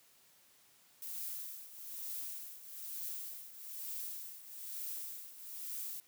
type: noise with tremolo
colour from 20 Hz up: violet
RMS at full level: -41 dBFS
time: 1.02-6 s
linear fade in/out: 0 ms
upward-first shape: triangle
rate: 1.1 Hz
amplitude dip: 80%
effects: white hiss -66 dBFS RMS until 6.07 s + high-pass 80 Hz 12 dB/octave